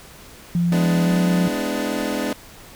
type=tone with pitch glide; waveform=sine; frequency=172.8 to 178.79 Hz; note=F3 to F3; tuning=-18 to +41 cents; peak=-16 dBFS; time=0.55-1.48 s; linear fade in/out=2 ms; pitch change=+59 cents; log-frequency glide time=1.04-1.11 s
type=chord; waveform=25% pulse; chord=E dominant seventh; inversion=first; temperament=equal with one note detuned; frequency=207.7 / 251.1 / 293.7 / 329.6 Hz; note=G#3 / B3 / D4 / E4; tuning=0 / +29 / 0 / 0 cents; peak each=-24 / -23 / -22 / -28 dBFS; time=0.72-2.33 s; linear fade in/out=2 ms
effects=pink hiss -43 dBFS RMS until 2.75 s